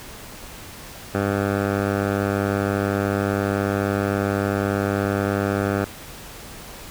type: tone with low-pass filter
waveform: 10% pulse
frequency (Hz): 100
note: G2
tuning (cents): +35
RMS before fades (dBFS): -22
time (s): 1.14-5.85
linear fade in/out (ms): 10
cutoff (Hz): 1400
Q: 1.5
effects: pink hiss -39 dBFS RMS until 6.9 s